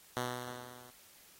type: tone with level ramp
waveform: 5% pulse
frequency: 123.47 Hz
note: B2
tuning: in tune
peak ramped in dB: -21 to -45 dBFS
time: 0.17-0.9 s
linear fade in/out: 0 ms
effects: white hiss -60 dBFS RMS until 1.39 s + AAC 48 kbps